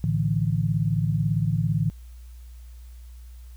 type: chord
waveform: sine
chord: A suspended fourth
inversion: none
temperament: equal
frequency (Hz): 110 / 146.83 / 164.81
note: A2 / D3 / E3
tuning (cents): 0 / 0 / 0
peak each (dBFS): -25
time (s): 0.04-1.9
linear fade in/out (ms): 0
effects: added 60 Hz sine -40 dBFS peak until 3.56 s + white hiss -60 dBFS RMS until 3.56 s